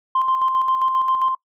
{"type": "tone with tremolo", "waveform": "sine", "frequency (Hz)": 1046.5, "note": "C6", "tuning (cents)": 0, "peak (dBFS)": -14, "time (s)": [0.15, 1.35], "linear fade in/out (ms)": 5, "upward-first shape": "square", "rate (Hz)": 7.5, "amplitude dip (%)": 45, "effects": ["noise-tail reverb RT60 0.1 s tail -22 dB re dry", "tanh soft clip ceiling -11 dBFS"]}